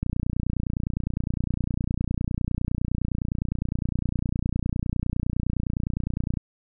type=click train; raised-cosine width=5 ms; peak=-13 dBFS; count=190; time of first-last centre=0.03-6.372 s; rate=29.8 Hz; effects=none